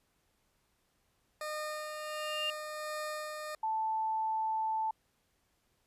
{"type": "tone with tremolo", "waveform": "20% pulse", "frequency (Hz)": 610, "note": "D#5", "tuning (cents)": -34, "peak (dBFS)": -31, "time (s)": [1.41, 3.55], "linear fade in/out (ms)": 2, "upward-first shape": "sine", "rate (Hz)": 1.4, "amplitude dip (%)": 35}
{"type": "tone with exponential growth", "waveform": "sine", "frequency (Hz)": 2800, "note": "F7", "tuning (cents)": 4, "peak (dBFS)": -30, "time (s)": [1.71, 2.5], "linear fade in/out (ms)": 1, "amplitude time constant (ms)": 170}
{"type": "tone", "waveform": "sine", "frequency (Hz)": 880, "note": "A5", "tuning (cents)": 0, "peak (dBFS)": -30, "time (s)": [3.63, 4.91], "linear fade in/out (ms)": 5}
{"effects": ["pink hiss -75 dBFS RMS until 5.86 s", "resampled to 32000 Hz"]}